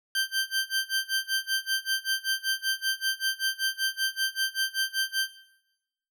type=tone with tremolo; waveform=20% pulse; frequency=1565 Hz; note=G6; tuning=3 cents flat; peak=-18 dBFS; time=0.15-5.29 s; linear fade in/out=2 ms; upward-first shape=sine; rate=5.2 Hz; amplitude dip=100%; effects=noise-tail reverb RT60 0.9 s tail -18 dB re dry